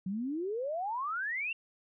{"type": "exponential sweep", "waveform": "sine", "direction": "up", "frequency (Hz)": [180.2, 2794], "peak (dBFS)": -32, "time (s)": [0.06, 1.53], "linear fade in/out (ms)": 5, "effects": []}